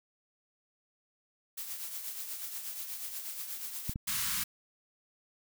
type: noise with tremolo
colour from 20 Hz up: blue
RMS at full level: -38 dBFS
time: 1.57-3.94 s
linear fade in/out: 10 ms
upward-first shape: triangle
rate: 8.3 Hz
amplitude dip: 55%
type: clicks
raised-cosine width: 5 ms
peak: -23 / -23 dBFS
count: 2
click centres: 3.895 / 3.959 s
type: band-stop noise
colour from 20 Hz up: white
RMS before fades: -33 dBFS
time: 4.07-4.44 s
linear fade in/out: 10 ms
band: 240 to 1000 Hz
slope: 48 dB/octave
effects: none